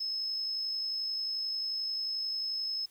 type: tone with amplitude modulation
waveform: sine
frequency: 5190 Hz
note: E8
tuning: 28 cents flat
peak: -30 dBFS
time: 0-2.86 s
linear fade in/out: 10 ms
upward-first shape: sine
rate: 51.3 Hz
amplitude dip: 30%
effects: white hiss -64 dBFS RMS until 2.9 s